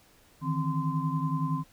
sine tone cluster, 151.4 / 162.1 / 263.6 / 1032 Hz, D#3 / E3 / C4 / C6, -47 / -29 / +13 / -24 cents, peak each -30 / -31 / -34 / -34 dBFS, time 0.41-1.64 s, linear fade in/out 50 ms, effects pink hiss -60 dBFS RMS until 1.72 s

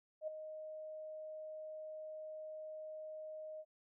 sine tone with ADSR envelope, 622.3 Hz, D#5, in tune, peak -36 dBFS, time 0.21-3.65 s, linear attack 66 ms, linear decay 7 ms, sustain -9 dB, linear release 50 ms, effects none

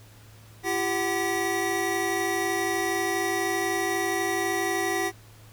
square tone cluster, 340.4 / 392.8 / 751 / 1940 Hz, F4 / G4 / F#5 / B6, -44 / +4 / +26 / -31 cents, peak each -31 dBFS, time 0.63-5.12 s, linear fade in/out 50 ms, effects added 108 Hz sine -49 dBFS peak until 5.52 s + pink hiss -54 dBFS RMS until 5.52 s

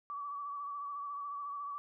sine tone with vibrato, 1145 Hz, D6, 44 cents flat, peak -38 dBFS, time 0.1-1.78 s, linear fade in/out 0 ms, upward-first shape sine, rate 14 Hz, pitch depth 37 cents each way, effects none

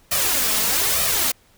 white noise with flanger, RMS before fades -20 dBFS, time 0.11-1.32 s, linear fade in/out 10 ms, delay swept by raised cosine 1.6 to 4.7 ms, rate 1.1 Hz, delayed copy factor +0.65, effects pink hiss -56 dBFS RMS until 1.57 s

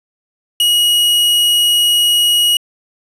45% pulse tone, 2900 Hz, F#7, 35 cents flat, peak -9 dBFS, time 0.6-2.57 s, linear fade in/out 2 ms, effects resampled to 32000 Hz + 7-bit

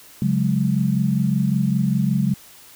sine chord, C# suspended fourth, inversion none, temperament equal with one note detuned, 138.59 / 182.45 / 207.7 Hz, C#3 / F#3 / G#3, 0 / -24 / 0 cents, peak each -21 dBFS, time 0.22-2.34 s, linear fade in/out 2 ms, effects white hiss -46 dBFS RMS until 2.75 s

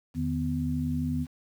sine tone cluster, 81.9 / 153.5 / 249.2 Hz, E2 / D#3 / B3, -11 / -23 / +16 cents, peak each -33 / -31 / -29 dBFS, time 0.14-1.27 s, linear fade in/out 50 ms, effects 9-bit

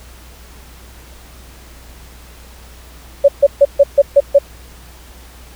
sine tone bursts, 563 Hz, C#5, 27 cents sharp, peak -3 dBFS, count 7, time 3.24-4.388 s, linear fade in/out 10 ms, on 44 ms, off 140 ms, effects added 60 Hz sine -38 dBFS peak until 5.55 s + pink hiss -42 dBFS RMS until 5.55 s

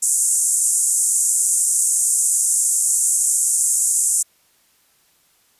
white band-pass noise, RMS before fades -18 dBFS, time 0.02-4.23 s, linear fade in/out 10 ms, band 7000 to 9800 Hz, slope 48 dB/octave, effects white hiss -59 dBFS RMS until 5.59 s + resampled to 32000 Hz

